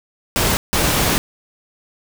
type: noise bursts at uneven times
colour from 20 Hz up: pink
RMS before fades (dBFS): -17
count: 2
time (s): 0.36-0.57 / 0.73-1.18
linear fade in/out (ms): 0
effects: none